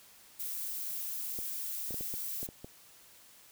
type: noise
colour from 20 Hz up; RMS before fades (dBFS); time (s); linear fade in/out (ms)
violet; -38; 0.39-2.47; 10
type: clicks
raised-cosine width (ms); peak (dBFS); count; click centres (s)
2; -30; 8; 1.389 / 1.908 / 1.943 / 2.009 / 2.14 / 2.43 / 2.489 / 2.645
effects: white hiss -58 dBFS RMS until 3.51 s